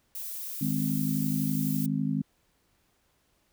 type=noise; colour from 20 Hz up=violet; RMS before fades=-37 dBFS; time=0.15-1.86 s; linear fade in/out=2 ms
type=harmonic tone; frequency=51.91 Hz; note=G#1; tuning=in tune; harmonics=3 / 4 / 5; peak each=-30 / -30 / -30 dBFS; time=0.61-2.22 s; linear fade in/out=5 ms
effects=pink hiss -70 dBFS RMS until 3.52 s